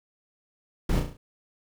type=noise with echo; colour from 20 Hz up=brown; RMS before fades=-25 dBFS; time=0.89-1 s; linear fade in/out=5 ms; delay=34 ms; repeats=5; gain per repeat=-5 dB; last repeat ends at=1.17 s; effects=none